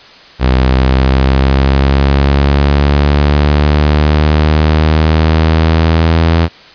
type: linear sweep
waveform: sawtooth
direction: up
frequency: 63.7 to 83 Hz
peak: -3 dBFS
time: 0.39-6.49 s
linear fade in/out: 50 ms
effects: white hiss -37 dBFS RMS until 6.74 s + resampled to 11025 Hz